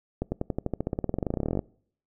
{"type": "accelerating click train", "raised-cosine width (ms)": 2, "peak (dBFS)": -14, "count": 29, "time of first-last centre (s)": [0.22, 1.592], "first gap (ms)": 100, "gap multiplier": 0.94, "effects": ["noise-tail reverb RT60 0.6 s tail -25 dB re dry"]}